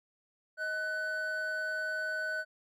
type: tone pair together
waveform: triangle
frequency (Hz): 628 / 1498.4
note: D#5 / F#6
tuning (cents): +16 / +21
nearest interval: octave + minor third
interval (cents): 1505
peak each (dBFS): -38 / -31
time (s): 0.57-2.45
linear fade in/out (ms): 50
effects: none